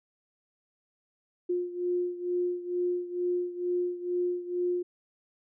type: beating tone pair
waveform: sine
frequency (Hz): 354.9 / 357.1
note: F4 / F4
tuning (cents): +28 / +39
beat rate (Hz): 2.2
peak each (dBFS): -29 / -33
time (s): 1.49-4.83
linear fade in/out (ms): 10
effects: none